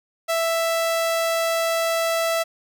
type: tone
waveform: sawtooth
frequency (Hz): 661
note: E5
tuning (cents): +5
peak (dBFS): -16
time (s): 0.28-2.44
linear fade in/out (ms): 20
effects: none